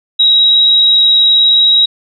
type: tone with vibrato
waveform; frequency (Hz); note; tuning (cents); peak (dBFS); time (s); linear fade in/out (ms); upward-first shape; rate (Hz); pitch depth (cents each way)
sine; 3833; A#7; +47; -5; 0.19-1.86; 10; sine; 19; 13
effects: none